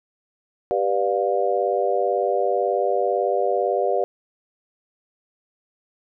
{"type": "chord", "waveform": "sine", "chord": "G dominant seventh", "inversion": "none", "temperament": "just", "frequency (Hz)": [392, 490, 588, 705.6], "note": ["G4", "B4", "D5", "F5"], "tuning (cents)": [0, -14, 2, 18], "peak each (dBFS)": -24, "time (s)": [0.71, 4.04], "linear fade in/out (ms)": 0, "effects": []}